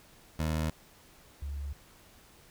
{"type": "tone pair in turn", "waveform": ["20% pulse", "sine"], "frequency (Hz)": [78.7, 70.85], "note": ["D#2", "C#2"], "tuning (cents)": [20, 38], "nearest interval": "major second", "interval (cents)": 182, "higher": "first", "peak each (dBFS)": [-24, -34], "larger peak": "first", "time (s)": [[0.39, 0.7], [1.42, 1.73]], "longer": "neither", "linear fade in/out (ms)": 5, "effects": ["pink hiss -58 dBFS RMS until 2.5 s"]}